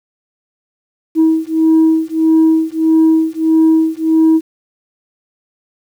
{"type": "beating tone pair", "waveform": "sine", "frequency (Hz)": [319.8, 321.4], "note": ["D#4", "E4"], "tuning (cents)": [48, -44], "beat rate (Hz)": 1.6, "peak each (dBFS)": -10, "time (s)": [1.15, 4.41], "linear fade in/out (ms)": 50, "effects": ["tanh soft clip ceiling -4 dBFS", "7-bit"]}